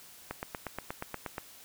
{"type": "click train", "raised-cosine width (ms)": 0.5, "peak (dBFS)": -20, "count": 10, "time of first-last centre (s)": [0.31, 1.381], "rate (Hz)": 8.4, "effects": ["white hiss -53 dBFS RMS until 1.64 s"]}